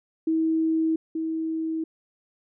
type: tone pair in turn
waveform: sine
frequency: 321.5 / 321.5 Hz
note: E4 / E4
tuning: -43 / -43 cents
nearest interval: unison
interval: 0 cents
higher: neither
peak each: -20 / -25 dBFS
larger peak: first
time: 0.27-0.96 / 1.15-1.84 s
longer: neither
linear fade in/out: 5 ms
effects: none